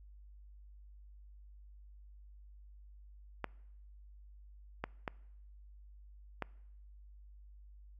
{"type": "clicks", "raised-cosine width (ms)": 0.5, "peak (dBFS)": -21, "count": 4, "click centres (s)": [3.443, 4.84, 5.078, 6.423], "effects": ["noise-tail reverb RT60 0.8 s tail -24 dB re dry", "added 50 Hz sine -53 dBFS peak until 7.99 s"]}